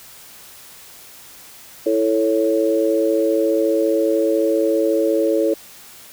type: chord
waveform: sine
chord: A major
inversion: second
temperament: equal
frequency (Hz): 329.6 / 440 / 554.4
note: E4 / A4 / C#5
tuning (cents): 0 / 0 / 0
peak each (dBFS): -19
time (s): 1.86-5.54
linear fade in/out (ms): 5
effects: white hiss -42 dBFS RMS until 6.12 s